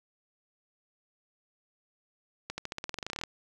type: accelerating click train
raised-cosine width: 0.2 ms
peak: -18 dBFS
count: 17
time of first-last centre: 2.5-3.237 s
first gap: 80 ms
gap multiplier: 0.92
effects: none